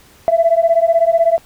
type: beating tone pair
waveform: sine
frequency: 659.3 / 675.3 Hz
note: E5 / E5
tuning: 0 / +42 cents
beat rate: 16 Hz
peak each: -12 dBFS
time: 0.28-1.38 s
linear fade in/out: 0 ms
effects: tanh soft clip ceiling -3 dBFS + pink hiss -47 dBFS RMS until 1.45 s